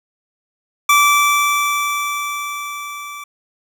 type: tone with level ramp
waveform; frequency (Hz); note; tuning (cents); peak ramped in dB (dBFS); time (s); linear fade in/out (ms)
25% pulse; 1163; D6; -17; -5 to -26; 0.89-3.24; 5
effects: none